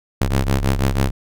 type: ring-modulated tone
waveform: sawtooth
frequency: 67.8 Hz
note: C#2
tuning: 38 cents flat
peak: -9 dBFS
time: 0.21-1.11 s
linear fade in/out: 5 ms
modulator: 30.8 Hz
effects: none